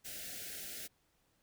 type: band-stop noise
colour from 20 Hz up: white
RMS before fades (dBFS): -45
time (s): 0.04-0.88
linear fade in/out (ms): 20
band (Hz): 750 to 1400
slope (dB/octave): 96
effects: pink hiss -75 dBFS RMS until 1.42 s